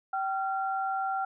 sine tone pair together, 772.8 / 1377 Hz, G5 / F6, -25 / -25 cents, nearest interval minor seventh, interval 1000 cents, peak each -29 / -33 dBFS, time 0.13-1.25 s, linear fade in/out 5 ms, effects none

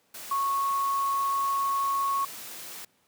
sine tone in noise, 1103 Hz, C#6, 9 cents flat, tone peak -24 dBFS, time 0.31-2.25 s, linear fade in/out 5 ms, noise white, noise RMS -41 dBFS, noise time 0.14-2.85 s, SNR +14 dB, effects pink hiss -67 dBFS RMS until 3.07 s + high-pass 150 Hz 12 dB/octave

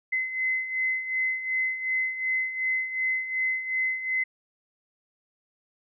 sine beating tone pair, 2044 / 2046.7 Hz, C7 / C7, -41 / -39 cents, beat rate 2.7 Hz, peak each -32 / -26 dBFS, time 0.12-4.24 s, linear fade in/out 10 ms, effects none

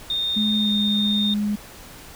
sine tone, 3658 Hz, A#7, 33 cents flat, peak -21 dBFS, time 0.1-1.34 s, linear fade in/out 2 ms
sine tone with pitch glide, 212.4 to 207.7 Hz, G#3 to G#3, +39 to 0 cents, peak -20 dBFS, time 0.36-1.56 s, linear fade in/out 10 ms, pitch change -39 cents, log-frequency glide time 0.59-0.72 s
effects pink hiss -42 dBFS RMS until 2.15 s

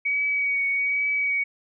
sine tone with vibrato, 2258 Hz, C#7, 31 cents sharp, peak -21 dBFS, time 0.05-1.44 s, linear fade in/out 10 ms, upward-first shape triangle, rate 1.2 Hz, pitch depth 24 cents each way, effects none

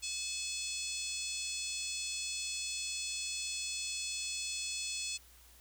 harmonic tone with a mistuned harmonic, 858 Hz, A5, 44 cents flat, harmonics 3 / 4 / 5 / 6 / 7 / 8 / 9 / 10, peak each -43 / -45 / -43 / -46 / -46 / -46 / -44 / -46 dBFS, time 0.02-5.18 s, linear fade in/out 20 ms, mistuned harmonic 5, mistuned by +18 cents, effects added 60 Hz sine -61 dBFS peak until 5.6 s + white hiss -61 dBFS RMS until 5.6 s

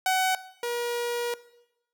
sawtooth tone pair in turn, 751 / 478.2 Hz, F#5 / A#4, +26 / +44 cents, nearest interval minor sixth, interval 782 cents, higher first, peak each -18 / -24 dBFS, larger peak first, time 0.06-0.35 / 0.63-1.34 s, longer second, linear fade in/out 2 ms, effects noise-tail reverb RT60 0.9 s tail -18 dB re dry

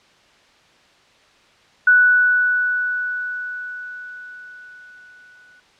sine tone with exponential decay, 1480 Hz, F#6, in tune, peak -8 dBFS, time 1.87-5.6 s, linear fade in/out 5 ms, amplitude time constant 810 ms, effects white hiss -53 dBFS RMS until 5.79 s + low-pass 4000 Hz 12 dB/octave

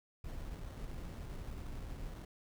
brown noise with sample-and-hold, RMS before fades -44 dBFS, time 0.24-2.25 s, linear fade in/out 5 ms, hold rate 2450 Hz, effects none

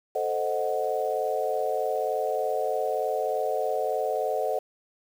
sine chord, A diminished seventh, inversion none, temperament equal, 440 / 523.3 / 622.3 / 740 Hz, A4 / C5 / Eb5 / Gb5, 0 / 0 / 0 / 0 cents, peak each -30 dBFS, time 0.15-4.59 s, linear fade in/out 5 ms, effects 8-bit

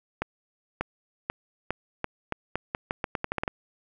accelerating click train, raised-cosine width 0.5 ms, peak -12 dBFS, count 16, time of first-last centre 0.22-3.478 s, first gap 590 ms, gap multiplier 0.83, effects none

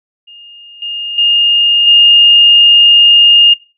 sine tone with level steps, 2832 Hz, F7, 23 cents sharp, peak -33 / -18 / -7 / -3 dBFS, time 0.27-3.54 s, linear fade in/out 10 ms, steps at 0.82 / 1.18 / 1.87 s, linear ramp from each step 2 ms, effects noise-tail reverb RT60 0.3 s tail -19 dB re dry

